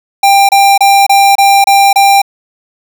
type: tone bursts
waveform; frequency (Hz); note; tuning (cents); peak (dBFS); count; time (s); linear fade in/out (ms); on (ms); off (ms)
square; 793; G5; +20; -4; 7; 0.23-2.218; 5; 260; 28
effects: none